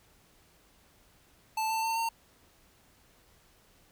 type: tone with pitch steps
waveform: square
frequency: 880 / 890.7 / 901.6 / 912.6 Hz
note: A5 / A5 / A5 / A#5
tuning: 0 / +21 / +42 / -37 cents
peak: -29 dBFS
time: 1.57-2.09 s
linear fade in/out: 5 ms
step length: 130 ms
effects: pink hiss -63 dBFS RMS until 3.91 s